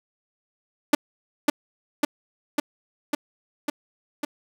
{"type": "tone with echo", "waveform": "sawtooth", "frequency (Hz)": 294.5, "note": "D4", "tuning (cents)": 5, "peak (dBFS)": -9, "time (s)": [0.93, 0.95], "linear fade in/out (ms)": 5, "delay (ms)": 550, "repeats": 6, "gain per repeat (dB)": -2, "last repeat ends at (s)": 4.25, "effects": []}